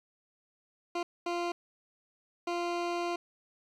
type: tone bursts at uneven times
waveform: 20% pulse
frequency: 346.9 Hz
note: F4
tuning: 12 cents flat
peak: -26 dBFS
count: 3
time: 0.95-1.03 / 1.26-1.52 / 2.47-3.16 s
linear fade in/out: 5 ms
effects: low-pass 5000 Hz 12 dB/octave + 11-bit